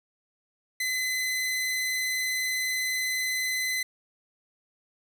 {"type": "tone", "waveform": "sawtooth", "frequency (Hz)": 2028, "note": "B6", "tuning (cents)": 45, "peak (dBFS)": -23, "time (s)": [0.8, 3.83], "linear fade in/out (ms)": 5, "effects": []}